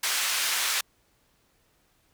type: band-pass noise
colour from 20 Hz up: pink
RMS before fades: -27 dBFS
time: 0.03-0.81 s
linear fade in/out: 5 ms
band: 1600 to 13000 Hz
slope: 12 dB/octave
effects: pink hiss -67 dBFS RMS until 2.13 s